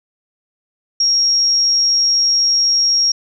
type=tone; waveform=sine; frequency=5588 Hz; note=F8; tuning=in tune; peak=-11 dBFS; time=1-3.12 s; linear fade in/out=5 ms; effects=none